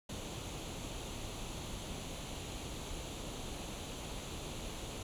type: noise with comb filter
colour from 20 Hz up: pink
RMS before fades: -43 dBFS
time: 0.09-5.03 s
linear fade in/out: 5 ms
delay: 0.29 ms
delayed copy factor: +0.55
effects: low-pass 10000 Hz 12 dB/octave